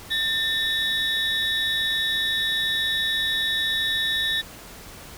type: tone cluster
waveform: triangle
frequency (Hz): 1793 / 3484 / 3805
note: A6 / A7 / A#7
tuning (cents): +32 / -18 / +35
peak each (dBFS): -24 / -26 / -24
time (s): 0.1-4.42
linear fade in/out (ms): 20
effects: pink hiss -42 dBFS RMS until 5.17 s